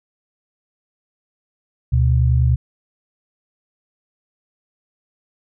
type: tone pair together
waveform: sine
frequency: 73.42 / 123.48 Hz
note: D2 / B2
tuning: 0 / 0 cents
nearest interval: major sixth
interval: 900 cents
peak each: -15 dBFS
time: 1.92-2.56 s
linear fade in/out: 10 ms
effects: none